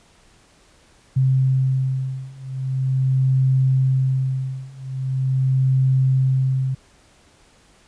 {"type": "beating tone pair", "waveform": "sine", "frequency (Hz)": [131.5, 131.92], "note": ["C3", "C3"], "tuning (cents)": [9, 15], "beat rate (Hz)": 0.42, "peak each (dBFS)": [-20, -19], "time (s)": [1.16, 6.75], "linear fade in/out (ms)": 10, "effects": ["pink hiss -54 dBFS RMS until 7.87 s", "resampled to 22050 Hz"]}